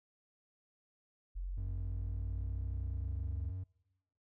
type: linear sweep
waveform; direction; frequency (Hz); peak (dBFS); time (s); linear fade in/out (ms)
sine; up; 43.65 to 71.5; -36; 1.35-3.52; 20
type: tone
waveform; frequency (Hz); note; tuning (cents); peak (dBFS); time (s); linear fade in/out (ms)
triangle; 92.8; F#2; +6; -36; 1.57-3.64; 10
effects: noise-tail reverb RT60 1.0 s tail -26 dB re dry + tanh soft clip ceiling -30 dBFS